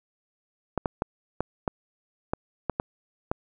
clicks, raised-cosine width 1 ms, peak -11 dBFS, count 9, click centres 0.777 / 0.858 / 1.021 / 1.406 / 1.678 / 2.335 / 2.697 / 2.799 / 3.315 s, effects none

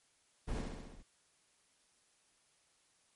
brown noise with echo, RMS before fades -36 dBFS, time 0.47-0.63 s, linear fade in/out 20 ms, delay 67 ms, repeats 6, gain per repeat -3 dB, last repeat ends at 1.032 s, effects white hiss -72 dBFS RMS until 3.15 s + MP3 48 kbps

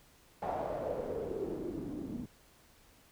white noise with low-pass filter sweep, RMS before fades -38 dBFS, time 0.42-2.26 s, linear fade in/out 5 ms, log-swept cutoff 760 to 240 Hz, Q 4.7, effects pink hiss -63 dBFS RMS until 3.11 s

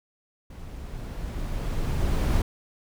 brown noise with level ramp, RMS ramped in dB -40 to -21 dBFS, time 0.5-2.42 s, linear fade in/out 5 ms, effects none

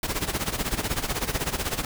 pink noise with tremolo, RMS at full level -25 dBFS, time 0.03-1.85 s, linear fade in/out 2 ms, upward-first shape sine, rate 16 Hz, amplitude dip 80%, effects none

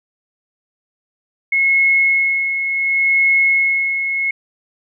sine tone with tremolo, 2175 Hz, C#7, 33 cents flat, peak -10 dBFS, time 1.52-4.31 s, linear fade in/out 5 ms, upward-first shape sine, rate 0.69 Hz, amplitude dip 55%, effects none

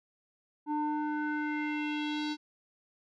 square tone with low-pass filter sweep, 300.1 Hz, D4, 38 cents sharp, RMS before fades -33 dBFS, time 0.66-2.37 s, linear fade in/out 50 ms, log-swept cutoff 790 to 4600 Hz, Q 3.3, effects none

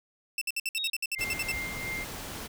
sawtooth tone bursts, 2667 Hz, E7, 20 cents sharp, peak -25 dBFS, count 13, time 0.38-1.518 s, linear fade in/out 2 ms, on 34 ms, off 58 ms
sine tone, 3761 Hz, A#7, 15 cents sharp, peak -30 dBFS, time 0.77-0.9 s, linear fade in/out 5 ms
sine tone with tremolo, 2100 Hz, C7, 6 cents sharp, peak -32 dBFS, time 1.15-2.05 s, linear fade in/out 20 ms, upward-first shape sine, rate 2.9 Hz, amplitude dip 50%
pink noise, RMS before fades -39 dBFS, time 1.18-2.48 s, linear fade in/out 20 ms
effects none

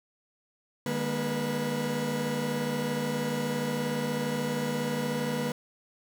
40% pulse tone cluster, 150.8 / 204.8 / 237.4 / 491.7 Hz, D3 / G#3 / A#3 / B4, +46 / -24 / +32 / -8 cents, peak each -34 / -35 / -32 / -32 dBFS, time 0.86-5.52 s, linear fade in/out 2 ms, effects none

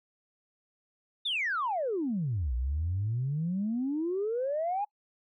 sine exponential two-way sweep, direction down then up, 3729 to 58.27 to 844 Hz, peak -27 dBFS, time 1.25-4.85 s, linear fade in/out 10 ms, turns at 2.54 s, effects noise-tail reverb RT60 0.1 s tail -25 dB re dry + tanh soft clip ceiling -23 dBFS

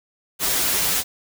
white noise with comb filter, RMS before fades -21 dBFS, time 0.39-1.04 s, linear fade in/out 50 ms, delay 8.8 ms, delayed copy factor -0.9, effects none

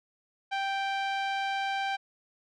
sawtooth tone with low-pass filter, 784 Hz, G5, in tune, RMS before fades -31 dBFS, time 0.51-1.97 s, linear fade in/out 20 ms, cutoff 3300 Hz, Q 1.1, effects none

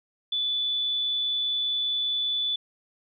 sine tone, 3475 Hz, A7, 22 cents flat, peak -24 dBFS, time 0.32-2.56 s, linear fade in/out 5 ms, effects none

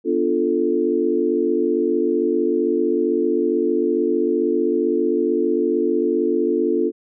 sine chord, B half-diminished seventh, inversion none, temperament equal, 246.9 / 293.7 / 349.2 / 440 Hz, B3 / D4 / F4 / A4, 0 / 0 / 0 / 0 cents, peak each -25 / -23 / -20 / -21 dBFS, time 0.04-6.92 s, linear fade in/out 50 ms, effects none

